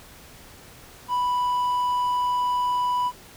triangle tone, 987.8 Hz, B5, in tune, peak -19 dBFS, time 1.08-3.12 s, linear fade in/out 50 ms, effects pink hiss -47 dBFS RMS until 3.36 s

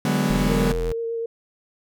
40% pulse chord, G# half-diminished seventh, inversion second, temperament equal with one note detuned, 146.83 / 185 / 204.3 / 246.9 Hz, D3 / F#3 / G#3 / B3, 0 / 0 / -28 / 0 cents, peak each -24 dBFS, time 0.05-0.72 s, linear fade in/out 2 ms
square tone, 42.21 Hz, E1, 42 cents sharp, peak -25 dBFS, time 0.3-0.92 s, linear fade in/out 0 ms
sine tone with vibrato, 460.1 Hz, A#4, 23 cents flat, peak -24 dBFS, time 0.49-1.26 s, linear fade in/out 5 ms, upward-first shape sine, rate 8.2 Hz, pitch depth 14 cents each way
effects none

